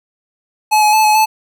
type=tone with pitch steps; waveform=square; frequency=856 / 846 / 869 / 852 / 870 Hz; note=A5 / G#5 / A5 / G#5 / A5; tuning=-48 / +32 / -22 / +44 / -20 cents; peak=-9 dBFS; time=0.71-1.26 s; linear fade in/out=20 ms; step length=110 ms; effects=none